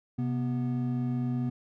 triangle tone pair together, 129.37 / 244.6 Hz, C3 / B3, -19 / -16 cents, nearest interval major seventh, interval 1103 cents, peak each -28 / -28 dBFS, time 0.18-1.5 s, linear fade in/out 10 ms, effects none

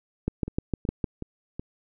two click trains, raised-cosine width 3 ms, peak -12 / -20 dBFS, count 6 / 4, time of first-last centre 0.28-1.042 / 0.48-1.595 s, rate 6.56 / 2.69 Hz, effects none

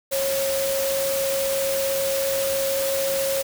sine tone in noise, 545 Hz, C#5, 29 cents flat, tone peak -22 dBFS, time 0.11-3.43 s, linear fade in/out 20 ms, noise white, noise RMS -28 dBFS, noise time 0.11-3.43 s, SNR +3 dB, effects none

